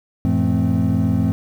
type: tone cluster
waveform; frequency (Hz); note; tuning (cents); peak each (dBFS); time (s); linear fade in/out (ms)
triangle; 91.5 / 111.5 / 170 / 217.4 / 260.4; F#2 / A2 / F3 / A3 / C4; -19 / +23 / -46 / -21 / -8; -19; 0.25-1.32; 0
effects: tanh soft clip ceiling -6 dBFS + 8-bit